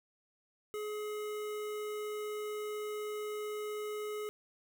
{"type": "tone with notch filter", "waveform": "square", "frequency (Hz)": 422.1, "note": "G#4", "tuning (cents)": 28, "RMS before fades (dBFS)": -39, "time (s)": [0.74, 4.29], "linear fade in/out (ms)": 0, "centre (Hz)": 4700, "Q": 1.8, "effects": []}